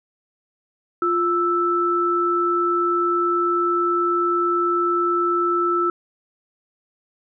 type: tone pair together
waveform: sine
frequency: 349.2 / 1320 Hz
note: F4 / E6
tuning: 0 / +2 cents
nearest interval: octave + major seventh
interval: 2302 cents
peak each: -21 / -19 dBFS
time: 1.02-5.9 s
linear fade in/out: 2 ms
effects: none